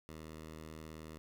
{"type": "tone", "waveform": "10% pulse", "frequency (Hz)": 78.7, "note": "D#2", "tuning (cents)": 20, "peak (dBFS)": -39, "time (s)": [0.09, 1.18], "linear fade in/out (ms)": 0, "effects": []}